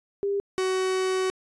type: tone pair in turn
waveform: sine / 45% pulse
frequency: 400 / 375.1 Hz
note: G4 / F#4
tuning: +35 / +24 cents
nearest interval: minor second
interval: 111 cents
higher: first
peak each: -23 dBFS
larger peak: neither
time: 0.23-0.4 / 0.58-1.3 s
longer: second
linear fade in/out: 0 ms
effects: resampled to 22050 Hz